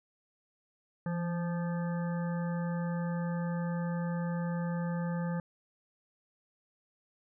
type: harmonic tone with a mistuned harmonic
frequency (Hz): 173.7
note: F3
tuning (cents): -9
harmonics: 1 / 3 / 5 / 7 / 9 / 10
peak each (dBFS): -31 / -41 / -45 / -48 / -50 / -51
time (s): 1.06-5.4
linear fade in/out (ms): 2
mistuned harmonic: 1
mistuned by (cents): -39
effects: none